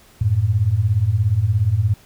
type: beating tone pair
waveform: sine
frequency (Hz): 92.5 / 109.5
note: F#2 / A2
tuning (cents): 0 / -8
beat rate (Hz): 17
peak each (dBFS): -19 / -16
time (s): 0.21-1.94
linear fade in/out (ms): 5
effects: pink hiss -50 dBFS RMS until 2.05 s